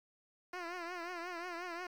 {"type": "tone with vibrato", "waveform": "10% pulse", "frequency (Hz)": 349.2, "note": "F4", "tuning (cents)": 0, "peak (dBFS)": -32, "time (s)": [0.53, 1.87], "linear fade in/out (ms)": 5, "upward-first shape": "triangle", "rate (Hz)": 5.6, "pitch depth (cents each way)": 100, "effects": ["low-pass 4000 Hz 12 dB/octave", "10-bit"]}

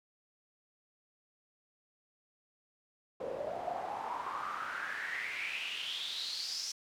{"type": "noise with band-pass filter sweep", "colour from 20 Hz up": "pink", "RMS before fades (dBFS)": -39, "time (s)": [3.2, 6.72], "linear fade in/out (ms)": 5, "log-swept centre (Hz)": [500, 5600], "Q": 7.1, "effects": []}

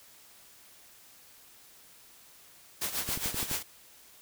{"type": "noise with tremolo", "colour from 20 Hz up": "white", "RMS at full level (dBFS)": -31, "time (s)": [2.81, 3.63], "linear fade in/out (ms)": 10, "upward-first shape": "sine", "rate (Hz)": 7.2, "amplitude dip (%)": 70}
{"type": "click train", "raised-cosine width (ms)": 3, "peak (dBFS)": -25, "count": 6, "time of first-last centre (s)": [3.09, 3.514], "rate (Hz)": 11.8}
{"effects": ["white hiss -56 dBFS RMS until 4.21 s"]}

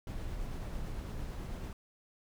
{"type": "noise with tremolo", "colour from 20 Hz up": "brown", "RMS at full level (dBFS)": -38, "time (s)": [0.07, 1.73], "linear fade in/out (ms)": 2, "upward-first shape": "triangle", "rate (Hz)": 9, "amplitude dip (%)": 25, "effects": []}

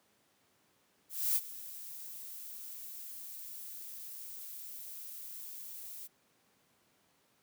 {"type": "noise with ADSR envelope", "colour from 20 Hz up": "violet", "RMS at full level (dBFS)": -29, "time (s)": [1.09, 6.08], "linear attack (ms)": 270, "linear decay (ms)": 40, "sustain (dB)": -17, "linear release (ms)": 25, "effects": ["pink hiss -71 dBFS RMS until 7.42 s", "high-pass 150 Hz 12 dB/octave"]}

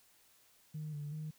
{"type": "tone with pitch steps", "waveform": "sine", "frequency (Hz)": [153.3, 146.4, 154.5], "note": ["D#3", "D3", "D#3"], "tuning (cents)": [-25, -5, -12], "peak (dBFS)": -38, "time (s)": [0.74, 1.31], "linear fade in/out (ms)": 10, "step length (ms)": 190, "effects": ["tanh soft clip ceiling -35 dBFS", "white hiss -67 dBFS RMS until 1.38 s"]}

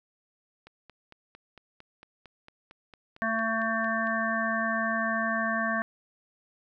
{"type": "click train", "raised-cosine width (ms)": 0.3, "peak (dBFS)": -32, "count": 16, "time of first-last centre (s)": [0.67, 4.071], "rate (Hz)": 4.41}
{"type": "harmonic tone", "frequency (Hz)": 224.2, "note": "A3", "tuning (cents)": 33, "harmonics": [1, 3, 5, 7, 8], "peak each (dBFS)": [-32, -32, -32, -32, -32], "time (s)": [3.22, 5.82], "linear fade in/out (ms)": 0}
{"effects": []}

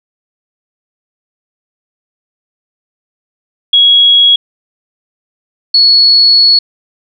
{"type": "tone pair in turn", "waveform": "sine", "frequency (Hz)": [3322, 4381], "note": ["G#7", "C#8"], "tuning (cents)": [0, -21], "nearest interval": "perfect fourth", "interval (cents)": 479, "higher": "second", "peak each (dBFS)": -3, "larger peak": "neither", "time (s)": [[3.73, 4.36], [5.74, 6.59]], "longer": "second", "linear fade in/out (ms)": 5, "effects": []}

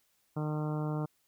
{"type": "harmonic tone", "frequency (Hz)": 152.1, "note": "D#3", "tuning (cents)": -39, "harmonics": [1, 2, 3, 4, 5, 6, 7, 8, 9], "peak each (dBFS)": [-32, -38, -42, -44, -46, -48, -49, -50, -51], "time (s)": [0.36, 1.06], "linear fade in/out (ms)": 10, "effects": ["white hiss -73 dBFS RMS until 1.27 s"]}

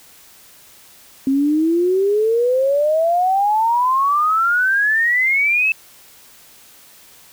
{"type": "exponential sweep", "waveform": "sine", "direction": "up", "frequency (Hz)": [264.8, 2637], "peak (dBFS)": -13, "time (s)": [1.27, 5.72], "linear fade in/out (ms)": 2, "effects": ["white hiss -46 dBFS RMS until 7.32 s"]}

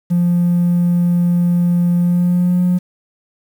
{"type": "tone with pitch glide", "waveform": "triangle", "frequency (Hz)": [174.61, 179.42], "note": ["F3", "F3"], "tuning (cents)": [0, 47], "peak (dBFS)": -8, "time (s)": [0.1, 2.79], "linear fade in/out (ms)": 20, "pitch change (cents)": 47, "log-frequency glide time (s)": [1.97, 2.63], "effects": ["tanh soft clip ceiling -7 dBFS", "7-bit"]}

